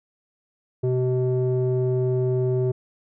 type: tone with low-pass filter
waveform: square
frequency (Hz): 126.9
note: B2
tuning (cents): +47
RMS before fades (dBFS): -22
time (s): 0.83-2.72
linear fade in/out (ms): 10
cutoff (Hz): 460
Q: 5.8
effects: none